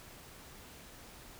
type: silence
effects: pink hiss -53 dBFS RMS until 1.39 s